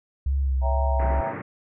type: tone with vibrato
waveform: sine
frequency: 67 Hz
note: C2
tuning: 42 cents sharp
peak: -20 dBFS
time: 0.26-1.21 s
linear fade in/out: 5 ms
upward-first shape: sine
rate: 2.2 Hz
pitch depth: 47 cents each way
type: chord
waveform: sine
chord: C# diminished seventh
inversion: none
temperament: equal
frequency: 554.4 / 659.3 / 784 / 932.3 Hz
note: C#5 / E5 / G5 / Bb5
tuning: 0 / 0 / 0 / 0 cents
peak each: -34 / -29 / -32 / -30 dBFS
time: 0.61-1.34 s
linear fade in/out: 50 ms
type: band-pass noise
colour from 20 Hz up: pink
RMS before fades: -34 dBFS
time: 0.99-1.42 s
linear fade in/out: 10 ms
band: 100 to 2100 Hz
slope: 48 dB/octave
effects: none